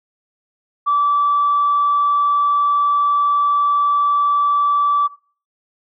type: tone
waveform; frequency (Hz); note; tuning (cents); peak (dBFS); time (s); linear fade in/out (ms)
sine; 1158; D6; -25; -12; 0.86-5.08; 20
effects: noise-tail reverb RT60 0.4 s tail -17 dB re dry + tanh soft clip ceiling -8 dBFS